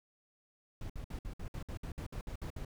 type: noise bursts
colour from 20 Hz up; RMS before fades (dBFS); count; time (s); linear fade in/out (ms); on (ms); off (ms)
brown; -41; 13; 0.81-2.649; 2; 87; 59
effects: none